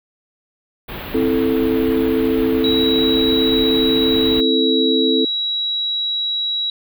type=band-stop noise; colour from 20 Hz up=pink; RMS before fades=-29 dBFS; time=0.88-4.41 s; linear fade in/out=10 ms; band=3900 to 13000 Hz; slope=48 dB/octave
type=chord; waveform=sine; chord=A minor; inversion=first; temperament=equal; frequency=261.6 / 329.6 / 440 Hz; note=C4 / E4 / A4; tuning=0 / 0 / 0 cents; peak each=-18 / -20 / -18 dBFS; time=1.14-5.25 s; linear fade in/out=5 ms
type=tone; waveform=sine; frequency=3880 Hz; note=B7; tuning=31 cents flat; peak=-18 dBFS; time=2.64-6.7 s; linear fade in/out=2 ms
effects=none